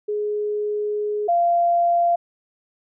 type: tone pair in turn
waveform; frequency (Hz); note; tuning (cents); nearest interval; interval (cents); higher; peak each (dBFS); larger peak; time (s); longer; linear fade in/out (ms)
sine; 418.4 / 690.5; G#4 / F5; +13 / -20; major sixth; 867; second; -21 / -15; second; 0.08-1.28 / 1.28-2.16; first; 10
effects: none